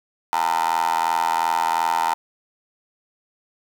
15% pulse tone with high-pass filter, 82.8 Hz, E2, 8 cents sharp, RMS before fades -21 dBFS, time 0.33-2.14 s, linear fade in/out 0 ms, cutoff 920 Hz, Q 7.7, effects none

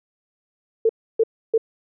sine tone bursts, 448.7 Hz, A4, 34 cents sharp, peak -13 dBFS, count 3, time 0.85-1.579 s, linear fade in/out 5 ms, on 43 ms, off 300 ms, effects none

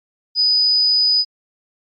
sine tone, 4978 Hz, D#8, in tune, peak -11 dBFS, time 0.35-1.25 s, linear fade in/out 50 ms, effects tanh soft clip ceiling -7 dBFS + MP3 32 kbps

